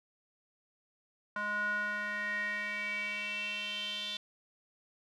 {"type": "tone with band-pass filter sweep", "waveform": "square", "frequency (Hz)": 207.7, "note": "G#3", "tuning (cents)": 0, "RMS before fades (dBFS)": -36, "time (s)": [1.36, 4.17], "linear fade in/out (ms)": 2, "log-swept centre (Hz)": [1300, 3500], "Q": 7, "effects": []}